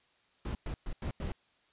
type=noise bursts at uneven times; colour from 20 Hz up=brown; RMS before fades=-36 dBFS; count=5; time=0.45-0.55 / 0.66-0.74 / 0.86-0.93 / 1.02-1.11 / 1.2-1.32 s; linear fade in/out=2 ms; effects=white hiss -69 dBFS RMS until 1.72 s + resampled to 8000 Hz